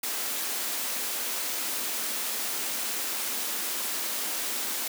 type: high-pass noise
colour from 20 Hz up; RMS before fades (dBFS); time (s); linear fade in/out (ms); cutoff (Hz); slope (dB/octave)
white; -31; 0.03-4.88; 5; 200; 96
effects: none